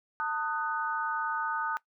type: chord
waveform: sine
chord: D# diminished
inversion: second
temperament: just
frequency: 896 / 1244.5 / 1493.4 Hz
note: A5 / D#6 / F#6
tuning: +31 / 0 / +16 cents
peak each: -33 dBFS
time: 0.2-1.77 s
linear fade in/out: 0 ms
effects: noise-tail reverb RT60 0.1 s tail -19 dB re dry